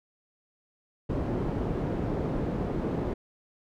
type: low-pass noise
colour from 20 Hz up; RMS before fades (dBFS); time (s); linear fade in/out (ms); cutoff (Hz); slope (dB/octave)
white; -30; 1.09-3.14; 10; 350; 12
effects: none